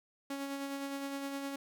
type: tone with tremolo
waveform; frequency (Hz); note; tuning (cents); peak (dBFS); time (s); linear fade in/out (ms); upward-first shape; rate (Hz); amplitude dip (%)
sawtooth; 277.2; C#4; 0; -32; 0.3-1.56; 5; sine; 9.7; 35
effects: none